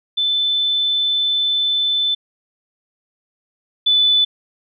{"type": "tone pair in turn", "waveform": "sine", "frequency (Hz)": [3520, 3492], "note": ["A7", "A7"], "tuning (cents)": [0, -14], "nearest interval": "unison", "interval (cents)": 14, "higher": "first", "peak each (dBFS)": [-15, -11], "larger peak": "second", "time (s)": [[0.17, 2.15], [3.86, 4.25]], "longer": "first", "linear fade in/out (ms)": 10, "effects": []}